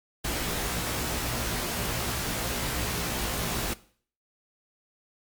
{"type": "noise with comb filter", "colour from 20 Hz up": "pink", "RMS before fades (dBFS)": -30, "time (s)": [0.24, 3.74], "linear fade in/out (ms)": 10, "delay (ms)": 17, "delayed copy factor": 0.75, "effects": ["noise-tail reverb RT60 0.5 s tail -18 dB re dry", "MP3 96 kbps"]}